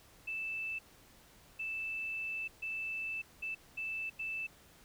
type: tone bursts at uneven times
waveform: sine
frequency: 2641 Hz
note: E7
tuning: 3 cents sharp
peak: -36 dBFS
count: 6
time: 0.27-0.79 / 1.59-2.48 / 2.62-3.22 / 3.42-3.55 / 3.77-4.1 / 4.19-4.47 s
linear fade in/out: 10 ms
effects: pink hiss -61 dBFS RMS until 4.84 s